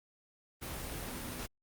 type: tone in noise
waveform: sine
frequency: 246.9 Hz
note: B3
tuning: in tune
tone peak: -48 dBFS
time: 1.06-1.42 s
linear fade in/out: 20 ms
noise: pink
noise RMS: -41 dBFS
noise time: 0.61-1.47 s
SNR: -10 dB
effects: Opus 32 kbps